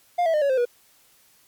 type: tone with pitch steps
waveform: triangle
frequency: 704 / 653.1 / 605.8 / 562 / 521.3 / 483.6 Hz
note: F5 / E5 / D#5 / C#5 / C5 / B4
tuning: +14 / -16 / -46 / +24 / -6 / -36 cents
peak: -16 dBFS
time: 0.18-0.654 s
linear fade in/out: 10 ms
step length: 79 ms
effects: white hiss -58 dBFS RMS until 1.47 s + MP3 96 kbps

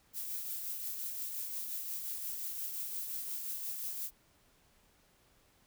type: noise with tremolo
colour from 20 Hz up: violet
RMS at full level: -38 dBFS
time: 0.13-4.11 s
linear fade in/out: 50 ms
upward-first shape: triangle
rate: 5.7 Hz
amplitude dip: 40%
effects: pink hiss -68 dBFS RMS until 5.66 s

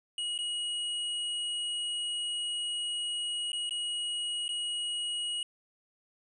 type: tone with dropouts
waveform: square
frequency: 2900 Hz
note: F#7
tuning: 35 cents flat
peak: -32 dBFS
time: 0.18-5.43 s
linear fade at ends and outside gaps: 2 ms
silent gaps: 0.379-0.388 / 3.519-3.53 / 3.694-3.708 / 4.481-4.49 s
effects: resampled to 24000 Hz

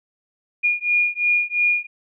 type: beating tone pair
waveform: sine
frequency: 2430 / 2432.9 Hz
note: D#7 / D#7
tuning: -42 / -39 cents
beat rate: 2.9 Hz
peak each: -20 dBFS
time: 0.63-1.87 s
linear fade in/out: 20 ms
effects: none

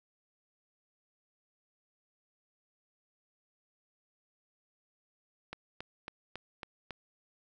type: click train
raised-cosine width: 0.3 ms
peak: -24 dBFS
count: 6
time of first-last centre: 5.53-6.907 s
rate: 3.63 Hz
effects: none

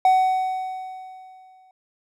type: tone with exponential decay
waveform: triangle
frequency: 750 Hz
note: F#5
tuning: 23 cents sharp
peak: -10 dBFS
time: 0.05-1.71 s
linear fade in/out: 2 ms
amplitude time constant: 360 ms
effects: none

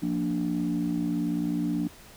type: chord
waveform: sine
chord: Bb major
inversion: second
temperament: equal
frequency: 174.61 / 233.1 / 293.7 Hz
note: F3 / Bb3 / D4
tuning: 0 / 0 / 0 cents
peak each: -29 / -30 / -27 dBFS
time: 0.02-1.88 s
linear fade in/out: 10 ms
effects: tanh soft clip ceiling -19 dBFS + pink hiss -50 dBFS RMS until 2.16 s

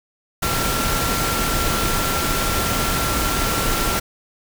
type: tone in noise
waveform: sine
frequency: 1363 Hz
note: F6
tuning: 43 cents flat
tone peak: -26 dBFS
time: 0.42-4 s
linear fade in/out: 10 ms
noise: pink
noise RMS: -21 dBFS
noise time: 0.42-4 s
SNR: -8 dB
effects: none

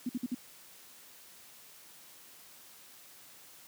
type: tone bursts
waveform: sine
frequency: 246.9 Hz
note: B3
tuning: in tune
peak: -30 dBFS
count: 4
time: 0.06-0.347 s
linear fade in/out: 5 ms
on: 32 ms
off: 53 ms
effects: white hiss -55 dBFS RMS until 3.67 s + high-pass 100 Hz 12 dB/octave

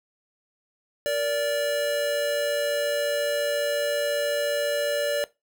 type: tone pair together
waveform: square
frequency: 466.2 / 580.6 Hz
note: A#4 / D5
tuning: 0 / -20 cents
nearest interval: major third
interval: 380 cents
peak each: -33 / -24 dBFS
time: 1.06-5.24 s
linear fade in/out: 0 ms
effects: noise-tail reverb RT60 0.2 s tail -18 dB re dry

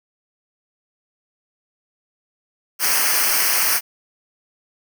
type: noise with comb filter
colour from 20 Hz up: white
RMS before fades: -18 dBFS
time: 2.79-3.81 s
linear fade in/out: 50 ms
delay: 0.27 ms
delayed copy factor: -0.8
effects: none

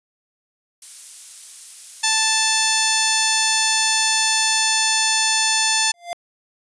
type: noise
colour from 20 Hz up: violet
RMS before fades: -32 dBFS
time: 0.82-4.6 s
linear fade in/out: 2 ms
type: harmonic tone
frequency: 880 Hz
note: A5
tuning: in tune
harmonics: 1 / 2 / 3 / 4 / 5 / 6 / 7 / 8 / 10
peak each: -25 / -25 / -25 / -25 / -25 / -25 / -25 / -25 / -25 dBFS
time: 2.03-5.92 s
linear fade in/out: 10 ms
type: tone with exponential growth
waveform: square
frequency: 694 Hz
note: F5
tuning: 11 cents flat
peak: -22 dBFS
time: 5.94-6.13 s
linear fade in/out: 0 ms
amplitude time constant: 41 ms
effects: resampled to 22050 Hz

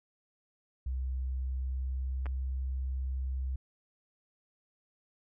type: tone with pitch glide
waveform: sine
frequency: 64.5 to 65.32 Hz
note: C2 to C2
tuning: -24 to -2 cents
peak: -31 dBFS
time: 0.86-3.56 s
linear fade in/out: 5 ms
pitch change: +22 cents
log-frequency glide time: 1.11-2.47 s
type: clicks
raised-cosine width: 0.5 ms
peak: -29 dBFS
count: 2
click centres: 2.258 / 2.265 s
effects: none

